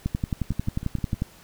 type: two click trains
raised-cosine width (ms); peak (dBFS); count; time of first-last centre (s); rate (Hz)
5; -12 / -21; 14 / 5; 0.06-1.221 / 0.52-1.141; 11.2 / 6.44
effects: pink hiss -51 dBFS RMS until 1.43 s